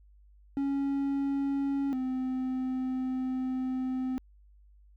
triangle tone pair in turn, 277.3 / 258.1 Hz, C#4 / C4, +1 / -23 cents, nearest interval minor second, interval 124 cents, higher first, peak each -25 / -27 dBFS, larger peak first, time 0.57-1.93 / 1.93-4.18 s, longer second, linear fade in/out 0 ms, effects added 50 Hz sine -55 dBFS peak until 4.96 s

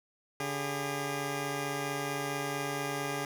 10% pulse tone pair together, 142.9 / 404.2 Hz, D3 / G#4, -47 / -47 cents, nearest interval octave + tritone, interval 1800 cents, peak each -27 dBFS, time 0.4-3.25 s, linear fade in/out 2 ms, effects none

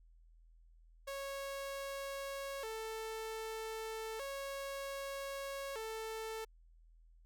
sawtooth tone with vibrato, 493.9 Hz, B4, in tune, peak -37 dBFS, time 1.07-6.45 s, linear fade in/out 10 ms, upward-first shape square, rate 0.32 Hz, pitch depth 190 cents each way, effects added 41 Hz sine -60 dBFS peak until 7.25 s

